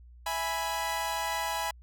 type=chord; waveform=sawtooth; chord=E major; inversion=none; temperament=equal; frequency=659.3 / 830.6 / 987.8 Hz; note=E5 / G#5 / B5; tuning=0 / 0 / 0 cents; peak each=-34 / -30 / -29 dBFS; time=0.26-1.71 s; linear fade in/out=5 ms; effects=added 60 Hz sine -49 dBFS peak until 1.82 s